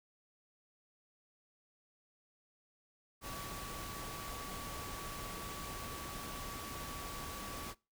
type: tone in noise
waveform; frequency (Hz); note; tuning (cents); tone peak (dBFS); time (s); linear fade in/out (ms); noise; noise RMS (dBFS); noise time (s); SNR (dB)
sine; 1140; C#6; +48; -48; 3.21-7.75; 50; pink; -45; 3.21-7.75; -6
effects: noise-tail reverb RT60 0.3 s tail -24 dB re dry